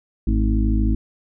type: harmonic tone with a mistuned harmonic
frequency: 53.1 Hz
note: G#1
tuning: 39 cents sharp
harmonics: 1 / 2 / 4 / 5 / 6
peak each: -17 / -25 / -24 / -28 / -27 dBFS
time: 0.27-0.95 s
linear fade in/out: 5 ms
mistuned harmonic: 4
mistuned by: +45 cents
effects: none